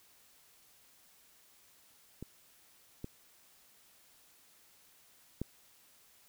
clicks, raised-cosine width 3 ms, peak -29 / -27 / -22 dBFS, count 3, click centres 2.226 / 3.044 / 5.416 s, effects white hiss -64 dBFS RMS until 6.28 s

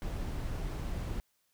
brown noise, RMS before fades -36 dBFS, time 0.02-1.2 s, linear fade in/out 0 ms, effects white hiss -75 dBFS RMS until 1.53 s

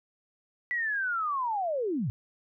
sine linear sweep, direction down, 1975.5 to 98.1 Hz, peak -27 dBFS, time 0.71-2.1 s, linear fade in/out 0 ms, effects none

